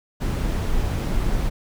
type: noise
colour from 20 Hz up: brown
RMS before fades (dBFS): -22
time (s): 0.2-1.5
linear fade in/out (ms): 20
effects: none